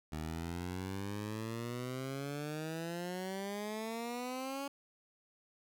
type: exponential sweep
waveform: 15% pulse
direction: up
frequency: 76.5 to 281.8 Hz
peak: -32 dBFS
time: 0.12-4.68 s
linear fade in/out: 5 ms
effects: none